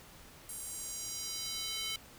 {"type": "tone with high-pass filter sweep", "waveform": "square", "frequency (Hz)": 438.7, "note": "A4", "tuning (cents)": -5, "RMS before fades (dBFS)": -40, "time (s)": [0.49, 1.96], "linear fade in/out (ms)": 2, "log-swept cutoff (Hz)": [9600, 3000], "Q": 2, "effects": ["pink hiss -55 dBFS RMS until 2.18 s"]}